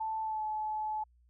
sine tone with pitch glide, 880 to 859.9 Hz, A5 to A5, 0 to -40 cents, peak -32 dBFS, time 0-1.04 s, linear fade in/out 10 ms, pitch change -40 cents, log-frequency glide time 0.22-0.43 s, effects added 60 Hz sine -62 dBFS peak until 1.29 s

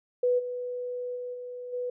sine tone with level steps, 493.9 Hz, B4, in tune, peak -21 / -31 / -33 / -36 / -29 dBFS, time 0.23-1.9 s, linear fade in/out 5 ms, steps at 0.38 / 1.15 / 1.33 / 1.72 s, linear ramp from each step 20 ms, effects none

